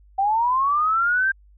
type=linear sweep; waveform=sine; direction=up; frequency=763 to 1593 Hz; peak=-17 dBFS; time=0.18-1.32 s; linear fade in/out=10 ms; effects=added 50 Hz sine -49 dBFS peak until 1.57 s